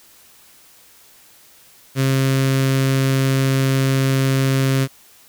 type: tone with notch filter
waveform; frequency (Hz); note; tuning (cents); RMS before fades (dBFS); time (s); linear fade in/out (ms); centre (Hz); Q
sawtooth; 134; C3; +42; -17; 1.95-4.88; 50; 820; 1.3
effects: white hiss -49 dBFS RMS until 5.28 s